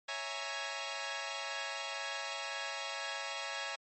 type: chord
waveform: 10% pulse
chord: A# half-diminished seventh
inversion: first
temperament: equal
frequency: 554.4 / 659.3 / 830.6 / 932.3 Hz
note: C#5 / E5 / G#5 / A#5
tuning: 0 / 0 / 0 / 0 cents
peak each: -35 / -35 / -34 / -36 dBFS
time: 0.08-3.76 s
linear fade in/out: 10 ms
effects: MP3 32 kbps